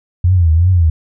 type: tone with vibrato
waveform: sine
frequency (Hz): 85.8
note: F2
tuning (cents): -30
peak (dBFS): -7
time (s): 0.24-0.9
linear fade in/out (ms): 5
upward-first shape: triangle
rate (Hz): 2.7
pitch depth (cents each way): 170
effects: none